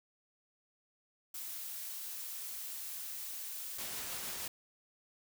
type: noise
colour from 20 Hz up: blue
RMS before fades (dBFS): -43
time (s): 1.34-3.78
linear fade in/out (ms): 5
type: noise with tremolo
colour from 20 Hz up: white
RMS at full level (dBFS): -40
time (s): 3.78-4.48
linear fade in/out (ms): 5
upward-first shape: triangle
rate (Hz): 6.4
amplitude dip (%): 25
effects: none